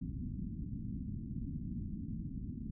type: low-pass noise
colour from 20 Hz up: white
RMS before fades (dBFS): -41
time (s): 0.01-2.71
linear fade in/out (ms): 10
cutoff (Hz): 260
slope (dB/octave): 48
effects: none